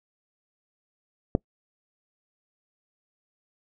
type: click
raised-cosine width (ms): 2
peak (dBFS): -7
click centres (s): 1.351
effects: noise-tail reverb RT60 0.1 s tail -26 dB re dry